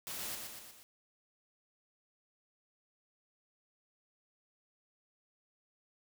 white noise with echo, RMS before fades -42 dBFS, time 0.07-0.35 s, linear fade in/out 0 ms, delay 120 ms, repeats 4, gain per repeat -4 dB, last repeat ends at 0.83 s, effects none

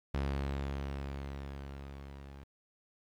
sawtooth tone with level ramp, 69.2 Hz, C#2, 2 cents flat, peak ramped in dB -27 to -44 dBFS, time 0.14-2.44 s, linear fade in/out 5 ms, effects low-pass 4000 Hz 12 dB/octave + 11-bit

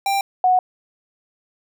square / sine tone pair in turn, 790 / 736.2 Hz, G5 / F#5, +13 / -9 cents, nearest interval minor second, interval 122 cents, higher first, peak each -18 / -12 dBFS, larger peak second, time 0.06-0.21 / 0.44-0.59 s, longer neither, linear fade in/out 2 ms, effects none

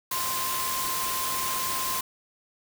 sine tone in noise, 1046.5 Hz, C6, in tune, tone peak -31 dBFS, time 0.11-2.01 s, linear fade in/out 5 ms, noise white, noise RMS -30 dBFS, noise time 0.11-2.01 s, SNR -4 dB, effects none

